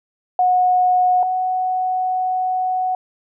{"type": "tone pair in turn", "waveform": "sine", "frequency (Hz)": [730, 741], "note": ["F#5", "F#5"], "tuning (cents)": [-24, 2], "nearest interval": "unison", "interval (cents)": 26, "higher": "second", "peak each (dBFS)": [-12, -17], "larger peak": "first", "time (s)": [[0.39, 1.23], [1.23, 2.95]], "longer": "second", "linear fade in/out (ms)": 2, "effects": []}